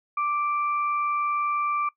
sine tone pair together, 1175.2 / 2349 Hz, D6 / D7, +1 / 0 cents, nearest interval octave, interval 1199 cents, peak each -23 / -35 dBFS, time 0.17-1.89 s, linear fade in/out 5 ms, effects noise-tail reverb RT60 0.1 s tail -20 dB re dry

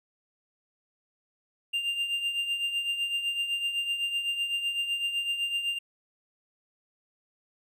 triangle tone with tremolo, 2794 Hz, F7, in tune, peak -23 dBFS, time 1.73-5.79 s, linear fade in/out 10 ms, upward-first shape triangle, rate 7.9 Hz, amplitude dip 65%, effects none

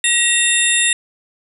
sine tone cluster, 1914 / 2725 / 3652 / 7590 / 10340 Hz, A#6 / F7 / A#7 / A#8 / E9, +45 / -43 / -36 / +30 / -34 cents, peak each -19 dBFS, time 0.04-0.93 s, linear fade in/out 2 ms, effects none

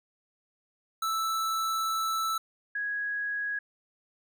square / sine tone pair in turn, 1318.5 / 1661.2 Hz, E6 / G#6, 0 / 0 cents, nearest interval major third, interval 400 cents, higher second, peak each -28 / -29 dBFS, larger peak first, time 1.02-2.38 / 2.75-3.59 s, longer first, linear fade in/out 5 ms, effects none

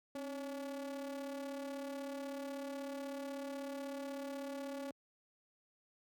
square ring-modulated tone, 143.7 Hz, D3, 37 cents flat, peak -39 dBFS, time 0.15-4.91 s, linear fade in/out 2 ms, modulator 413 Hz, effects high-pass 80 Hz 12 dB/octave

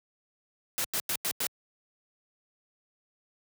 white noise bursts, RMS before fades -30 dBFS, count 5, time 0.78-1.468 s, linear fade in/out 0 ms, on 64 ms, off 92 ms, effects high-pass 80 Hz 12 dB/octave

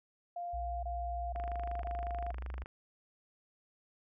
sine tone bursts, 698.5 Hz, F5, in tune, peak -37 dBFS, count 4, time 0.36-2.315 s, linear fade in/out 5 ms, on 470 ms, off 25 ms
sine tone with pitch glide, 61 to 62.86 Hz, B1 to B1, -21 to +31 cents, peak -38 dBFS, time 0.53-2.64 s, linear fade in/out 10 ms, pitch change +52 cents, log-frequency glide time 2.38-2.45 s
click train, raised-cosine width 0.5 ms, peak -31 dBFS, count 34, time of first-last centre 1.36-2.659 s, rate 25.4 Hz
effects none

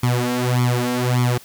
sawtooth tone with flanger, 123.47 Hz, B2, in tune, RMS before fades -19 dBFS, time 0.03-1.38 s, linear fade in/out 5 ms, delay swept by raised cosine 0.89 to 3.79 ms, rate 1.7 Hz, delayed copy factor +0.95, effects white hiss -45 dBFS RMS until 1.44 s

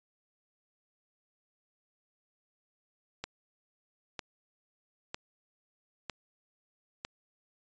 click train, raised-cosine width 0.2 ms, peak -19 dBFS, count 5, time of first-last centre 3.24-7.05 s, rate 1.05 Hz, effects resampled to 16000 Hz

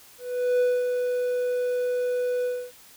triangle tone with ADSR envelope, 495 Hz, B4, 4 cents sharp, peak -16 dBFS, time 0.18-2.72 s, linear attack 420 ms, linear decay 230 ms, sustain -5 dB, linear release 270 ms, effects white hiss -51 dBFS RMS until 2.96 s

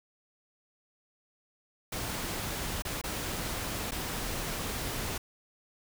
pink noise with dropouts, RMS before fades -35 dBFS, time 1.92-5.18 s, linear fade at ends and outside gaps 5 ms, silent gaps 2.822-2.85 / 3.015-3.038 / 3.91-3.918 s, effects none

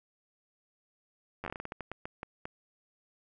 slowing click train, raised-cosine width 0.5 ms, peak -23 dBFS, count 15, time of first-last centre 1.44-2.455 s, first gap 10 ms, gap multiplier 1.27, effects none

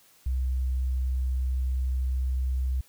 sine tone, 64.3 Hz, C2, 30 cents flat, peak -24 dBFS, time 0.26-2.81 s, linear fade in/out 5 ms, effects white hiss -59 dBFS RMS until 2.88 s

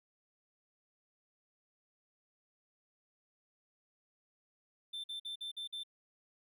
triangle tone bursts, 3554 Hz, A7, 17 cents sharp, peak -38 dBFS, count 6, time 4.93-5.835 s, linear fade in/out 10 ms, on 110 ms, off 49 ms, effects none

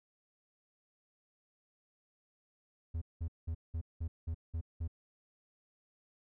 triangle tone bursts, 81.7 Hz, E2, 15 cents flat, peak -32 dBFS, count 8, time 2.94-4.878 s, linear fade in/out 10 ms, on 76 ms, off 190 ms, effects none

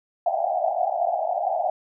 pink band-pass noise, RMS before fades -24 dBFS, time 0.26-1.7 s, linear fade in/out 2 ms, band 630 to 790 Hz, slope 96 dB/octave, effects none

